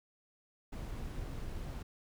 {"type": "noise", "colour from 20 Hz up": "brown", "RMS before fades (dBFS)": -41, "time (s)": [0.72, 1.83], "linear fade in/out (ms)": 10, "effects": []}